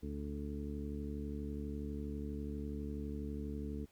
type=harmonic tone with a mistuned harmonic; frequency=72.2 Hz; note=D2; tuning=29 cents flat; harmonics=1 / 2 / 3 / 4 / 5 / 6; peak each=-42 / -49 / -44 / -46 / -55 / -49 dBFS; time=0.02-3.86 s; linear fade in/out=20 ms; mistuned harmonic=6; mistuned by=+18 cents; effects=pink hiss -70 dBFS RMS until 3.91 s